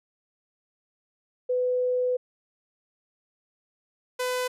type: tone pair in turn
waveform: sine / sawtooth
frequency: 500 / 502.2 Hz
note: B4 / B4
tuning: +21 / +29 cents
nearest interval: unison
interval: 8 cents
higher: second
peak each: -22 dBFS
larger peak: neither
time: 1.49-2.17 / 4.19-4.48 s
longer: first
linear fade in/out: 10 ms
effects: resampled to 32000 Hz